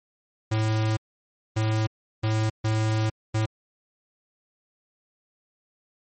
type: tone bursts at uneven times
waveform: square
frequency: 109.4 Hz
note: A2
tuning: 9 cents flat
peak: -22 dBFS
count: 5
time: 0.51-0.97 / 1.56-1.87 / 2.23-2.5 / 2.64-3.1 / 3.34-3.46 s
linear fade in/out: 10 ms
effects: MP3 32 kbps